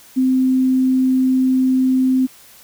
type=tone; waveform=sine; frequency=259.3 Hz; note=C4; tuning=15 cents flat; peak=-12 dBFS; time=0.16-2.27 s; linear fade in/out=20 ms; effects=white hiss -45 dBFS RMS until 2.63 s